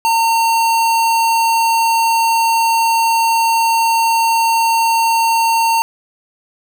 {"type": "tone", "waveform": "square", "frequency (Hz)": 912, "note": "A#5", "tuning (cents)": -38, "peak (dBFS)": -12, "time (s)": [0.05, 5.82], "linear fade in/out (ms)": 0, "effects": []}